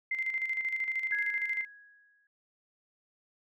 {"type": "tone with tremolo", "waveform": "sine", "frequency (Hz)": 2082, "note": "C7", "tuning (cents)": -9, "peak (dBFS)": -28, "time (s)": [0.11, 1.65], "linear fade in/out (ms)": 5, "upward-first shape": "square", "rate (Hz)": 13, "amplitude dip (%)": 55}
{"type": "tone with exponential decay", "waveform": "sine", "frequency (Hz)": 1661.2, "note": "G#6", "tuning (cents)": 0, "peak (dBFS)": -29, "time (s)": [1.12, 2.27], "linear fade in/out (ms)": 2, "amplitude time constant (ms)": 250}
{"effects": []}